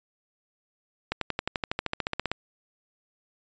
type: accelerating click train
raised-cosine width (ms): 0.3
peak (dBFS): -11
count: 17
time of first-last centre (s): 1.12-2.316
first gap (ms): 93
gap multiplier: 0.97
effects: resampled to 16000 Hz